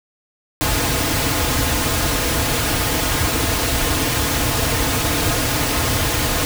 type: noise with comb filter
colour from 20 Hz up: pink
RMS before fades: -19 dBFS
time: 0.61-6.45 s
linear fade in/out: 0 ms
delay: 5.2 ms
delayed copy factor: -0.65
effects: none